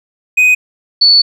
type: tone pair in turn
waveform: triangle / sine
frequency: 2500 / 4454 Hz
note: D#7 / C#8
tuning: +8 / +7 cents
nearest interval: minor seventh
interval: 999 cents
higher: second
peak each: -4 dBFS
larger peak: neither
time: 0.37-0.55 / 1.01-1.22 s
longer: second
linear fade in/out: 10 ms
effects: none

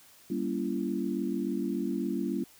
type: chord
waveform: sine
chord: G diminished seventh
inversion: none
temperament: just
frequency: 196 / 235.2 / 282.2 / 338.7 Hz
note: G3 / Bb3 / Db4 / Fb4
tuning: 0 / +16 / +31 / +47 cents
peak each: -34 dBFS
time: 0.3-2.44 s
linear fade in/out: 5 ms
effects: white hiss -57 dBFS RMS until 2.59 s

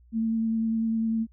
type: tone with vibrato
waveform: sine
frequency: 224.5 Hz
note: A3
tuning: 35 cents sharp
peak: -23 dBFS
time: 0.12-1.27 s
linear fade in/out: 50 ms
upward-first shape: square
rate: 10 Hz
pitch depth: 10 cents each way
effects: added 60 Hz sine -53 dBFS peak until 1.32 s

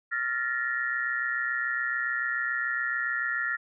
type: tone cluster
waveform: sine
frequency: 1388 / 1752 / 1879 Hz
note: F6 / A6 / A#6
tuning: -11 / -8 / +13 cents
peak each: -31 dBFS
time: 0.11-3.57 s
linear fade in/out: 20 ms
effects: none

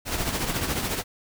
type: noise with tremolo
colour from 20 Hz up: pink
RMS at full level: -25 dBFS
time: 0.05-1.04 s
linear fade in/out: 50 ms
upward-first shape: triangle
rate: 14 Hz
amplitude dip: 60%
effects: none

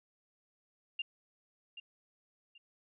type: tone with echo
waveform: sine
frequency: 2794 Hz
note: F7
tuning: in tune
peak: -33 dBFS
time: 0.99-1.02 s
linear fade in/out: 5 ms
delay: 780 ms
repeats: 2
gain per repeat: -11 dB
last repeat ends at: 2.58 s
effects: none

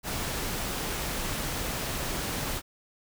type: noise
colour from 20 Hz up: pink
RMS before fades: -32 dBFS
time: 0.03-2.62 s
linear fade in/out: 50 ms
effects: none

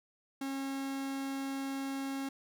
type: tone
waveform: 45% pulse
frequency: 271.9 Hz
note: C#4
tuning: 33 cents flat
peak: -35 dBFS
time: 0.41-2.29 s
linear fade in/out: 5 ms
effects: none

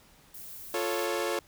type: noise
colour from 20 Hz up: violet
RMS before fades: -44 dBFS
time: 0.34-1.06 s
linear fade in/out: 5 ms
type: chord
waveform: sawtooth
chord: F augmented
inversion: none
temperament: equal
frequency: 349.2 / 440 / 554.4 Hz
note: F4 / A4 / C#5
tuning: 0 / 0 / 0 cents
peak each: -29 dBFS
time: 0.74-1.39 s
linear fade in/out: 2 ms
effects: pink hiss -59 dBFS RMS until 1.47 s

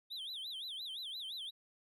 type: tone with vibrato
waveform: triangle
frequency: 3520 Hz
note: A7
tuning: in tune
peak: -40 dBFS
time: 0.1-1.51 s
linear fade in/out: 20 ms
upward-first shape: sine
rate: 5.8 Hz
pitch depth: 240 cents each way
effects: none

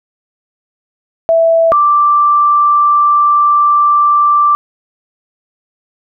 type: tone pair in turn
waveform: sine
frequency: 659.3 / 1174.7 Hz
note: E5 / D6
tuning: 0 / 0 cents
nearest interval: minor seventh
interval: 1000 cents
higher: second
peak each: -6 dBFS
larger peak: neither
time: 1.29-1.72 / 1.72-4.55 s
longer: second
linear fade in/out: 0 ms
effects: none

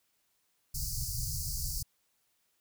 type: band-stop noise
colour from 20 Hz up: pink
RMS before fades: -35 dBFS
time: 0.74-1.83 s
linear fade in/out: 10 ms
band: 150 to 4500 Hz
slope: 96 dB/octave
effects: white hiss -75 dBFS RMS until 2.6 s

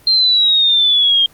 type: exponential sweep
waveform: sine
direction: down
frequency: 4186 to 3201 Hz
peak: -9 dBFS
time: 0.07-1.26 s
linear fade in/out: 2 ms
effects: pink hiss -47 dBFS RMS until 1.33 s + Opus 32 kbps

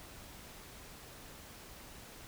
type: silence
effects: pink hiss -52 dBFS RMS until 2.27 s

